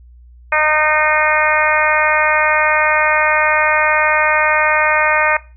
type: harmonic tone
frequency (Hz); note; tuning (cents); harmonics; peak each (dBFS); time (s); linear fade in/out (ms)
306.5; D#4; -26; 2 / 3 / 4 / 5 / 6 / 7 / 8; -19 / -19 / -19 / -19 / -19 / -19 / -19; 0.52-5.37; 5
effects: noise-tail reverb RT60 0.3 s tail -18 dB re dry + added 60 Hz sine -39 dBFS peak until 5.56 s